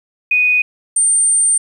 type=tone pair in turn; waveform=sine; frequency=2485 / 8856 Hz; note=D#7 / C#9; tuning=-3 / -3 cents; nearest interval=octave + minor seventh; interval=2200 cents; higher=second; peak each=-10 dBFS; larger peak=neither; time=0.31-0.62 / 0.96-1.58 s; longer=second; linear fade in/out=5 ms; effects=8-bit